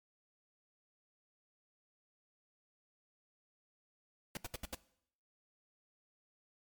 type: noise bursts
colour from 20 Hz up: pink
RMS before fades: -41 dBFS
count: 5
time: 4.35-4.747 s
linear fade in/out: 2 ms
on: 21 ms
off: 73 ms
effects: noise-tail reverb RT60 0.7 s tail -20 dB re dry + MP3 96 kbps